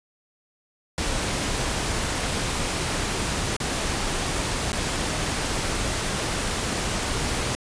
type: noise with dropouts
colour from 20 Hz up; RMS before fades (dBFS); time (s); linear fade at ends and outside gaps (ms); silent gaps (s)
pink; -26; 0.98-7.55; 0; 3.565-3.602 / 4.72-4.73
effects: resampled to 22050 Hz